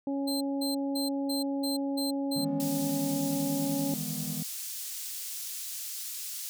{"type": "harmonic tone", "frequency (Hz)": 277.2, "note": "C#4", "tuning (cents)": 0, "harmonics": [1, 2, 3], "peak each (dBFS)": [-29, -37, -43], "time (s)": [0.07, 3.94], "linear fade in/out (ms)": 2}
{"type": "tone bursts", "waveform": "sawtooth", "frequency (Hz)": 4125, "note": "C8", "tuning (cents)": -25, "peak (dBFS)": -30, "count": 7, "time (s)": [0.27, 2.45], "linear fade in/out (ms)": 10, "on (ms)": 140, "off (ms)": 200}
{"type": "chord", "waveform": "triangle", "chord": "E major seventh", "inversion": "third", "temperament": "just", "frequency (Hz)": [154.51, 164.81, 206, 247.2], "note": ["D#3", "E3", "G#3", "B3"], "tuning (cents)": [-12, 0, -14, 2], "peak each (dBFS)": -37, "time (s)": [2.36, 4.43], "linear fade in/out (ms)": 5}
{"type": "high-pass noise", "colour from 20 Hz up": "pink", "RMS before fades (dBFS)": -38, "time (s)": [2.6, 6.49], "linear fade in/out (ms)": 0, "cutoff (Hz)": 5800, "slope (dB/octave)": 12}
{"effects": []}